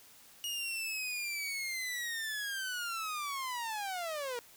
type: linear sweep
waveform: sawtooth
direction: down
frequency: 2884 to 466.2 Hz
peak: -32 dBFS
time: 0.44-4.39 s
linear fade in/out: 0 ms
effects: white hiss -58 dBFS RMS until 4.56 s